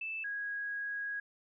sine tone pair in turn, 2637 / 1650.7 Hz, E7 / G#6, 0 / -11 cents, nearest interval minor sixth, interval 811 cents, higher first, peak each -36 / -35 dBFS, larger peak second, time 0.01-0.24 / 0.24-1.2 s, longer second, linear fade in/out 5 ms, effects none

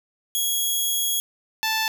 10% pulse tone pair in turn, 3322 / 879.9 Hz, G#7 / A5, 0 / 0 cents, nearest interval octave + major seventh, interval 2300 cents, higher first, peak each -13 dBFS, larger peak neither, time 0.35-1.2 / 1.63-1.88 s, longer first, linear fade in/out 0 ms, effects none

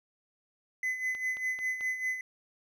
triangle tone with tremolo, 2025 Hz, B6, 43 cents sharp, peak -26 dBFS, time 0.83-2.21 s, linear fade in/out 2 ms, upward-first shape sine, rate 5 Hz, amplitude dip 65%
click train, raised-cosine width 0.3 ms, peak -31 dBFS, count 4, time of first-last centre 1.15-1.809 s, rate 4.55 Hz
effects none

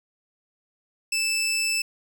20% pulse tone, 2637 Hz, E7, in tune, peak -18 dBFS, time 1.12-1.82 s, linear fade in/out 5 ms, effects none

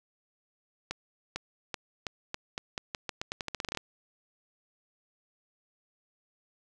accelerating click train, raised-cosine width 0.2 ms, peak -16 dBFS, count 20, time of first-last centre 0.91-3.773 s, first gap 450 ms, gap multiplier 0.85, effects none

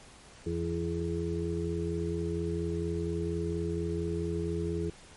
harmonic tone, 84.3 Hz, E2, 39 cents sharp, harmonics 1 / 2 / 4 / 5, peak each -35 / -35 / -35 / -35 dBFS, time 0.46-4.9 s, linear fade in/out 5 ms, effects pink hiss -53 dBFS RMS until 5.16 s + MP3 48 kbps

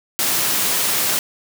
white high-pass noise, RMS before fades -19 dBFS, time 0.19-1.19 s, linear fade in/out 0 ms, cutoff 100 Hz, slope 96 dB/octave, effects none

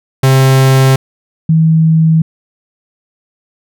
45% pulse / sine tone pair in turn, 133 / 160.64 Hz, C3 / E3, +29 / -44 cents, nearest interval minor third, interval 327 cents, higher second, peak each -5 dBFS, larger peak neither, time 0.23-0.96 / 1.49-2.22 s, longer neither, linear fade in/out 5 ms, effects none

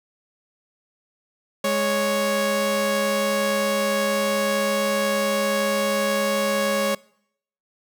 sawtooth tone pair together, 207.7 / 554.5 Hz, G#3 / C#5, 0 / 0 cents, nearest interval octave + perfect fourth, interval 1700 cents, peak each -22 / -17 dBFS, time 1.64-6.95 s, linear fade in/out 5 ms, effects noise-tail reverb RT60 0.7 s tail -24 dB re dry

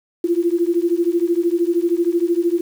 sine beating tone pair, 337.3 / 350.3 Hz, E4 / F4, +40 / +5 cents, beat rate 13 Hz, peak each -18 dBFS, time 0.24-2.61 s, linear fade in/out 5 ms, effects 7-bit

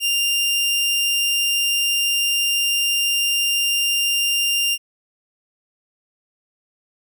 sawtooth tone, 2794 Hz, F7, in tune, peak -14 dBFS, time 0-4.78 s, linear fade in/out 50 ms, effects none

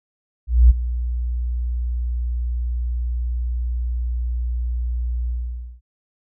sine tone with ADSR envelope, 60.1 Hz, B1, 46 cents flat, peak -5 dBFS, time 0.47-5.81 s, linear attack 230 ms, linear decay 20 ms, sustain -15 dB, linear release 520 ms, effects none

